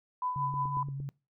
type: tone with tremolo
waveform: sine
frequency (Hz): 1000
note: B5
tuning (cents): +21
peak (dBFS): -28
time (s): 0.22-0.83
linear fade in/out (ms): 2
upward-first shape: triangle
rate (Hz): 5.7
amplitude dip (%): 65
type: tone with vibrato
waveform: sine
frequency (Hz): 138.59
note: C#3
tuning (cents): 0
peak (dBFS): -34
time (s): 0.36-1.09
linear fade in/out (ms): 0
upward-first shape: triangle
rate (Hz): 6.4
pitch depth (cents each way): 33
type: click train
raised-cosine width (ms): 3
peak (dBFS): -33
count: 5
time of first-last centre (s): 0.54-1.002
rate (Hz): 8.66
effects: noise-tail reverb RT60 0.3 s tail -24 dB re dry